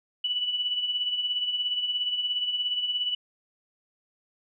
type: tone with tremolo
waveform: sine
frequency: 2960 Hz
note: F#7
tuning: in tune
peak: -23 dBFS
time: 0.24-3.15 s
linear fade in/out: 5 ms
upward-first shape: sine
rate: 17 Hz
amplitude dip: 55%
effects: none